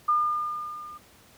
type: tone with level ramp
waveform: sine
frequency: 1209 Hz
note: D6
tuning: 50 cents sharp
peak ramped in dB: -18 to -40 dBFS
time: 0.08-0.98 s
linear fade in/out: 10 ms
effects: pink hiss -55 dBFS RMS until 1.37 s + high-pass 60 Hz 12 dB/octave